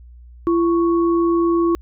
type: tone pair together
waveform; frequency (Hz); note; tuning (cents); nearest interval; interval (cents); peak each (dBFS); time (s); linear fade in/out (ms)
sine; 338.5 / 1108.7; E4 / C#6; +46 / 0; octave + major sixth; 2054; -14 / -24; 0.47-1.75; 0
effects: added 60 Hz sine -39 dBFS peak until 1.81 s